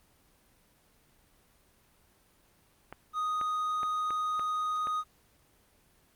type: clicks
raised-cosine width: 0.5 ms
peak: -26 dBFS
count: 6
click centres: 2.926 / 3.413 / 3.832 / 4.106 / 4.395 / 4.871 s
type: tone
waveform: triangle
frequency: 1244.5 Hz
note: D#6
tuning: in tune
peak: -27 dBFS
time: 3.13-5.04 s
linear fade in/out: 50 ms
effects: pink hiss -65 dBFS RMS until 6.15 s + Opus 24 kbps